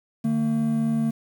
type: tone pair together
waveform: triangle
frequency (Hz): 150 / 226.4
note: D3 / A3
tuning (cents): +37 / +50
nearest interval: perfect fifth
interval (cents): 713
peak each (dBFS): -26 / -19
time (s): 0.24-1.11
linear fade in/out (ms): 10
effects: 8-bit